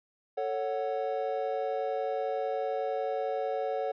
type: chord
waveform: triangle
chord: F# minor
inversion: first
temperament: just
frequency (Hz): 444 / 555 / 740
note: A4 / C#5 / F#5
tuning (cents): +16 / +2 / 0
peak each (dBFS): -32 / -31 / -32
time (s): 0.37-3.92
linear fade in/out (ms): 10
effects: resampled to 11025 Hz